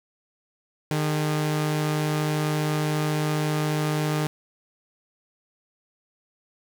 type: tone pair together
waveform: sawtooth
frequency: 152.43 / 405.3 Hz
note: D#3 / G#4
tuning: -35 / -42 cents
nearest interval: octave + perfect fourth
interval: 1693 cents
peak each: -19 / -29 dBFS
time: 0.91-4.27 s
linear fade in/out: 0 ms
effects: none